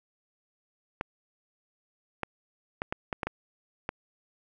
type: clicks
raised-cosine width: 0.5 ms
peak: -15 dBFS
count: 8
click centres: 1.011 / 2.233 / 2.819 / 2.925 / 3.128 / 3.232 / 3.27 / 3.891 s
effects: none